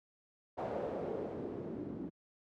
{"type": "noise with low-pass filter sweep", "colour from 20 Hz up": "white", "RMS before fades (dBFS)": -40, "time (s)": [0.57, 2.1], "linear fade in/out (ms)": 20, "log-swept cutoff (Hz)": [670, 260], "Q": 2.4, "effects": ["high-pass 100 Hz 12 dB/octave"]}